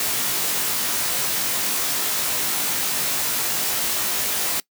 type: noise with comb filter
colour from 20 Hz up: white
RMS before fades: -23 dBFS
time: 0-4.6 s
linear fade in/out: 2 ms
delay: 19 ms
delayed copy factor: -0.9
effects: noise-tail reverb RT60 0.1 s tail -22 dB re dry + high-pass 100 Hz 12 dB/octave